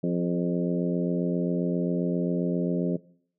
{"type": "harmonic tone with a mistuned harmonic", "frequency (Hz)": 87.5, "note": "F2", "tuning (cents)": 4, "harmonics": [2, 3, 4, 5, 6, 7], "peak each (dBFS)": [-26, -30, -32, -34, -36, -37], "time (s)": [0.03, 2.97], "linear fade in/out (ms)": 10, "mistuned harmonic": 5, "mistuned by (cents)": -30, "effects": ["noise-tail reverb RT60 0.6 s tail -21 dB re dry"]}